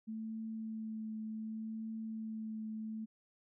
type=tone with vibrato; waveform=sine; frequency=220 Hz; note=A3; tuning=in tune; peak=-39 dBFS; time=0.07-3.06 s; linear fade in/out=20 ms; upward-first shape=triangle; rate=0.67 Hz; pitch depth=17 cents each way; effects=none